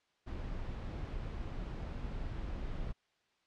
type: noise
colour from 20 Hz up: brown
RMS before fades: -40 dBFS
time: 0.26-2.93 s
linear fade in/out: 20 ms
effects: white hiss -75 dBFS RMS until 3.46 s + low-pass 4000 Hz 12 dB/octave